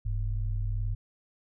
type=tone pair together; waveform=sine; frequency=40.8 / 103.2 Hz; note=E1 / G#2; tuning=-17 / -10 cents; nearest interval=octave + major third; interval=1607 cents; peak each=-29 / -31 dBFS; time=0.05-0.95 s; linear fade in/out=10 ms; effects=none